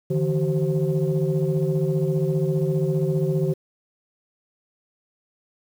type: tone cluster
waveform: sine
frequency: 149.1 / 164.1 / 380.4 / 526 Hz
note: D3 / E3 / F#4 / C5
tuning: +27 / -8 / +48 / +9 cents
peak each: -22 / -24 / -24 / -30 dBFS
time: 0.1-3.54 s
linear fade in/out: 10 ms
effects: tanh soft clip ceiling -12 dBFS + 8-bit